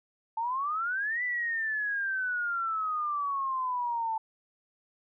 sine exponential two-way sweep, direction up then down, 880 to 1997 to 880 Hz, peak -28 dBFS, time 0.37-4.18 s, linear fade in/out 5 ms, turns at 1.23 s, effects none

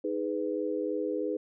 sine chord, G# minor, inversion second, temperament just, 311.5 / 415.3 / 498.4 Hz, D#4 / G#4 / B4, +2 / 0 / +16 cents, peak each -33 dBFS, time 0.04-1.37 s, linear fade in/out 5 ms, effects none

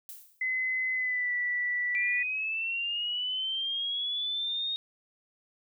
violet noise with exponential decay, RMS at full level -41 dBFS, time 0.09-0.52 s, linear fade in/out 1 ms, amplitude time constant 93 ms
sine tone with pitch glide, 2035 to 1962.3 Hz, C7 to B6, -49 to -12 cents, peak -27 dBFS, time 0.41-2.23 s, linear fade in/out 5 ms, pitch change -63 cents, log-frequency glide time 0.94-1.33 s
sine linear sweep, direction up, 2349 to 3729 Hz, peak -29 dBFS, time 1.95-4.76 s, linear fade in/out 0 ms
effects none

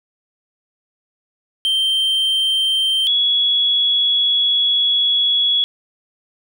triangle / sine tone pair in turn, 3136 / 3364 Hz, G7 / G#7, 0 / +22 cents, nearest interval minor second, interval 122 cents, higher second, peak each -13 dBFS, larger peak neither, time 1.65-3.07 / 3.07-5.64 s, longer second, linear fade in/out 0 ms, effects none

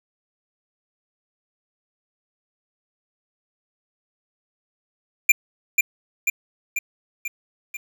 square tone with echo, 2383 Hz, D7, 25 cents sharp, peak -10 dBFS, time 5.29-5.32 s, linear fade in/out 5 ms, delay 490 ms, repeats 5, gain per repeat -4 dB, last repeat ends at 7.77 s, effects 8-bit

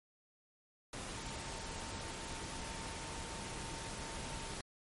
sine tone in noise, 907 Hz, A#5, 48 cents flat, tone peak -52 dBFS, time 1.17-4.56 s, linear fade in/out 2 ms, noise pink, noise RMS -44 dBFS, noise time 0.93-4.61 s, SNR -11 dB, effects MP3 48 kbps

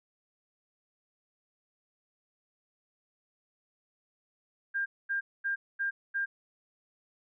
sine tone bursts, 1600 Hz, G6, 35 cents sharp, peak -28 dBFS, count 5, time 4.74-6.26 s, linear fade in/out 20 ms, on 120 ms, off 230 ms, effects none

